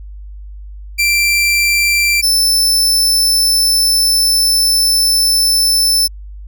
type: tone pair in turn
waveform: sawtooth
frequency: 2354 / 5285 Hz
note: D7 / E8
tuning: +3 / +4 cents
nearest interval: octave + major second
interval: 1401 cents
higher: second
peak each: -7 dBFS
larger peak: neither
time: 0.98-2.22 / 2.22-6.08 s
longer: second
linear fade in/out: 20 ms
effects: added 50 Hz sine -28 dBFS peak until 6.47 s